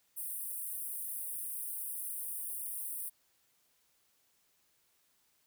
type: high-pass noise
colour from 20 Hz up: pink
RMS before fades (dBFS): -40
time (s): 0.16-3.1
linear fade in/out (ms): 20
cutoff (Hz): 8900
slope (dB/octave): 96
effects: white hiss -73 dBFS RMS until 5.46 s